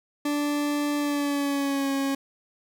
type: tone with pitch glide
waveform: 40% pulse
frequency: 292.1 to 274.1 Hz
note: D4 to C#4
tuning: -9 to -19 cents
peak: -23 dBFS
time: 0.25-2.15 s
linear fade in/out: 5 ms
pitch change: -110 cents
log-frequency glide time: 0.98-1.91 s
effects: none